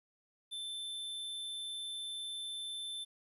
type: tone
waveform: square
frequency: 3538 Hz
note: A7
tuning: 9 cents sharp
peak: -40 dBFS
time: 0.51-3.05 s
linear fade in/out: 20 ms
effects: resampled to 32000 Hz + 12-bit